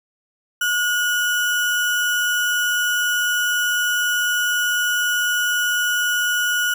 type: tone with sample-and-hold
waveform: sine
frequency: 1448 Hz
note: F#6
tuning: 38 cents flat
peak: -17 dBFS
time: 0.61-6.74 s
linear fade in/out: 5 ms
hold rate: 4410 Hz
effects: none